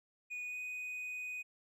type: tone with pitch glide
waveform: triangle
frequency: 2467 to 2491 Hz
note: D#7 to D#7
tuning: -15 to +1 cents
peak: -38 dBFS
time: 0.3-1.43 s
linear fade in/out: 20 ms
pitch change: +16 cents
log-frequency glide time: 0.44-0.58 s
effects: none